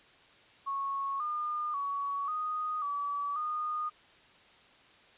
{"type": "tone with pitch steps", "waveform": "sine", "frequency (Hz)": [1102, 1212, 1124, 1241, 1147, 1227], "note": ["C#6", "D#6", "C#6", "D#6", "D6", "D#6"], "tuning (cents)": [-11, -46, 24, -5, -41, -25], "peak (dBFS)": -31, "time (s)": [0.66, 3.9], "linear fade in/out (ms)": 20, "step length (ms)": 540, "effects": ["white hiss -59 dBFS RMS until 5.17 s", "resampled to 8000 Hz"]}